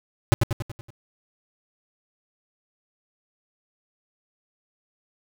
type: tone with echo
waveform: square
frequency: 115.7 Hz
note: A#2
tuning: 13 cents flat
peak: -12 dBFS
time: 0.32-0.34 s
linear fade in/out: 0 ms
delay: 94 ms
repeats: 6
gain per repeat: -5 dB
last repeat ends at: 0.904 s
effects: none